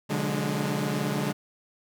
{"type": "tone cluster", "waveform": "sawtooth", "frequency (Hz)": [126.3, 145.7, 180.4, 207.5, 300.1], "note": ["B2", "D3", "F#3", "G#3", "D4"], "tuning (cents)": [39, -13, -44, -1, 38], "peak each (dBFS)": [-35, -26, -30, -26, -33], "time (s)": [0.09, 1.33], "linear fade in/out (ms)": 20, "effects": []}